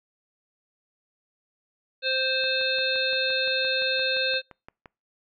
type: harmonic tone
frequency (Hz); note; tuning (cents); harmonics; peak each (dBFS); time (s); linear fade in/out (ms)
523.3; C5; 0; 1 / 3 / 5 / 7 / 8; -29 / -29 / -29 / -29 / -29; 2.02-4.42; 50
type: click train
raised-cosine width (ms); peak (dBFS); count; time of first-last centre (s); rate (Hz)
0.5; -28; 15; 2.44-4.858; 5.79
effects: noise-tail reverb RT60 0.3 s tail -26 dB re dry